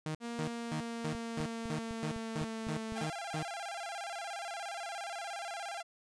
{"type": "tone bursts", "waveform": "sawtooth", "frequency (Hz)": 155.56, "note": "D#3", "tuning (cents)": 0, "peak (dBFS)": -31, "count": 11, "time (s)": [0.06, 3.428], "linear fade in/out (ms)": 2, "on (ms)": 88, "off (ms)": 240}
{"type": "tone with pitch glide", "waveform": "sawtooth", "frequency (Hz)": [235.1, 221.9], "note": ["A#3", "A3"], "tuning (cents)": [15, 15], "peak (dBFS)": -34, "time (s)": [0.2, 3.07], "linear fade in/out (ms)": 50, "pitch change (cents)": -100, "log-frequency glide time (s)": [0.4, 2.82]}
{"type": "click train", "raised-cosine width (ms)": 5, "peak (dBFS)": -32, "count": 8, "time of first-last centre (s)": [1.15, 2.922], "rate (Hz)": 3.95}
{"type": "tone with vibrato", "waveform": "sawtooth", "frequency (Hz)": 740, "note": "F#5", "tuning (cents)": 0, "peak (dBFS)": -35, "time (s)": [2.95, 5.83], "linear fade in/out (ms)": 20, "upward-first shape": "square", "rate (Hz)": 17, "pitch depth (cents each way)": 140}
{"effects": ["resampled to 22050 Hz"]}